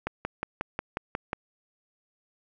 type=click train; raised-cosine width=0.5 ms; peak=-14 dBFS; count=8; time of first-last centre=0.07-1.331 s; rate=5.55 Hz; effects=none